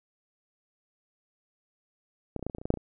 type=clicks; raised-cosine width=2 ms; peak=-17 / -30 / -21 / -18 / -25 / -21 / -27 / -29 / -19 / -8 / -16 / -27 dBFS; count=12; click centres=2.363 / 2.394 / 2.427 / 2.466 / 2.498 / 2.549 / 2.584 / 2.615 / 2.655 / 2.704 / 2.74 / 2.773 s; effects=none